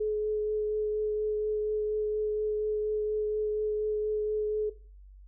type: tone with vibrato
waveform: sine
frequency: 425.5 Hz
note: G#4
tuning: 42 cents sharp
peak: -26 dBFS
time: 0-4.7 s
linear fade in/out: 10 ms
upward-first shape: triangle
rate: 4.2 Hz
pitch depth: 11 cents each way
effects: noise-tail reverb RT60 0.4 s tail -17 dB re dry + added 48 Hz sine -48 dBFS peak until 5.27 s